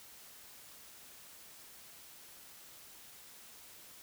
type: silence
effects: white hiss -55 dBFS RMS until 4.02 s